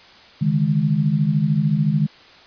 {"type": "chord", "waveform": "sine", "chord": "C# suspended second", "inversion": "none", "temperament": "equal with one note detuned", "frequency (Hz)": [141.99, 155.56, 207.7], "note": ["C#3", "D#3", "G#3"], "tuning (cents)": [42, 0, 0], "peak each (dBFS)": [-22, -18, -21], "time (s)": [0.41, 2.07], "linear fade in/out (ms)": 10, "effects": ["white hiss -46 dBFS RMS until 2.46 s", "resampled to 11025 Hz"]}